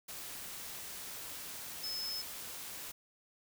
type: tone in noise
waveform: sine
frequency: 5200 Hz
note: E8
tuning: 24 cents flat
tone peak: -37 dBFS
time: 1.83-2.22 s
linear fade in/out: 10 ms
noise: white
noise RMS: -45 dBFS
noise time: 0.08-2.92 s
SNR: +5 dB
effects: none